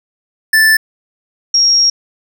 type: tone pair in turn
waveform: square / sine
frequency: 1760 / 5588 Hz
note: A6 / F8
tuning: 0 / 0 cents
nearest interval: octave + minor sixth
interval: 2000 cents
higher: second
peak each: -7 dBFS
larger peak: neither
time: 0.53-0.77 / 1.54-1.9 s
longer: second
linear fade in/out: 5 ms
effects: none